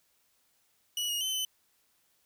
sawtooth tone with pitch steps, 2933 / 2873 / 3061 / 3037 Hz, F#7 / F7 / G7 / F#7, -16 / +48 / -42 / +44 cents, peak -27 dBFS, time 0.97-1.45 s, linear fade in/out 2 ms, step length 120 ms, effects white hiss -71 dBFS RMS until 2.25 s

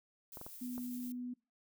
violet noise with tremolo, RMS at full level -50 dBFS, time 0.32-1.12 s, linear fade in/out 2 ms, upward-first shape sine, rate 10 Hz, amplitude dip 25%
clicks, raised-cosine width 1 ms, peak -34 dBFS, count 4, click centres 0.372 / 0.414 / 0.465 / 0.78 s
sine tone, 246.9 Hz, B3, in tune, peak -39 dBFS, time 0.61-1.34 s, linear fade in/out 10 ms
effects noise-tail reverb RT60 0.3 s tail -24 dB re dry

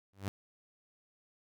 sawtooth tone with exponential growth, 98 Hz, G2, in tune, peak -27 dBFS, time 0.13-0.28 s, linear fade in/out 0 ms, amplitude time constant 32 ms, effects none

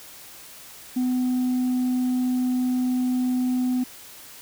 sine tone, 251.9 Hz, B3, 34 cents sharp, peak -18 dBFS, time 0.96-3.84 s, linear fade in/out 10 ms, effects tanh soft clip ceiling -19 dBFS + white hiss -44 dBFS RMS until 4.41 s

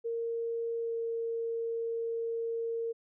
sine tone with pitch glide, 462.3 to 459.6 Hz, A#4 to A#4, -14 to -25 cents, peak -31 dBFS, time 0.04-2.93 s, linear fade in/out 20 ms, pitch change -11 cents, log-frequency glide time 0.8-0.94 s, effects none

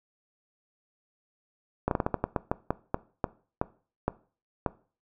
slowing click train, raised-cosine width 1 ms, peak -11 dBFS, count 15, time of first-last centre 1.88-4.662 s, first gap 32 ms, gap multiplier 1.25, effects noise-tail reverb RT60 0.4 s tail -19 dB re dry

